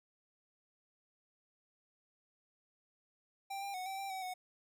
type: tone with pitch steps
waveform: square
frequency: 786 / 797 / 738 / 773 / 785 / 759 / 736 Hz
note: G5 / G5 / F#5 / G5 / G5 / F#5 / F#5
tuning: +4 / +28 / -5 / -24 / +2 / +44 / -9 cents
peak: -40 dBFS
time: 3.5-4.34 s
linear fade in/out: 10 ms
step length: 120 ms
effects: none